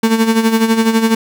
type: tone with tremolo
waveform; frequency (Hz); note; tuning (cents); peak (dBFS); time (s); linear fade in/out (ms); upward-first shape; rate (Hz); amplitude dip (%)
35% pulse; 224.7; A3; +37; -6; 0.03-1.15; 5; sine; 12; 65
effects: none